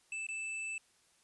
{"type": "tone with dropouts", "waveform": "square", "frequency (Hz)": 2637, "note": "E7", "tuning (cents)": 0, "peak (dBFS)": -38, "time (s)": [0.12, 0.78], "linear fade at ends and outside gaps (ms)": 2, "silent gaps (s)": [0.268, 0.287], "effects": ["white hiss -69 dBFS RMS until 1.23 s", "resampled to 24000 Hz"]}